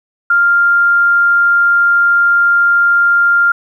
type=tone; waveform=sine; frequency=1396.9 Hz; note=F6; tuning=in tune; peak=-7 dBFS; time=0.3-3.52 s; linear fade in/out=5 ms; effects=8-bit